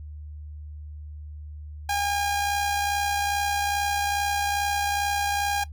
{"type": "tone with amplitude modulation", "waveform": "sawtooth", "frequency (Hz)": 811, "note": "G#5", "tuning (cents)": -41, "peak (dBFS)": -18, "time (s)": [1.89, 5.64], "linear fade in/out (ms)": 5, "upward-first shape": "sine", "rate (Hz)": 62.4, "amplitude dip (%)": 35, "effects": ["noise-tail reverb RT60 0.1 s tail -17 dB re dry", "added 75 Hz sine -36 dBFS peak until 5.72 s"]}